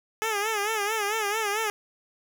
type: tone with vibrato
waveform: 10% pulse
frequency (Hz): 424.3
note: G#4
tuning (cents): +37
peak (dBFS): -17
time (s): 0.22-1.7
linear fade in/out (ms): 0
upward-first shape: sine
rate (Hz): 4.5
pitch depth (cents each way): 100
effects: none